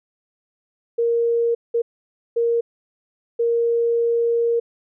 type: tone bursts at uneven times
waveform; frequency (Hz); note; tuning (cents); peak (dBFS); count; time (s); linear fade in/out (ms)
sine; 467.3; A#4; +4; -16; 4; 0.98-1.55 / 1.74-1.82 / 2.36-2.61 / 3.39-4.6; 10
effects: none